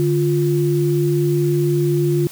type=tone pair together; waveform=sine; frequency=146.83 / 349.2 Hz; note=D3 / F4; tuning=0 / 0 cents; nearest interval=octave + minor third; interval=1500 cents; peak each=-17 dBFS; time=0-2.27 s; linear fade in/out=0 ms; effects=white hiss -38 dBFS RMS until 2.31 s